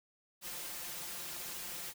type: noise with comb filter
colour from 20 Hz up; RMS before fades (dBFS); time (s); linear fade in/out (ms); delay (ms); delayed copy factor
white; -43; 0.41-1.94; 50; 5.7; +0.9
effects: none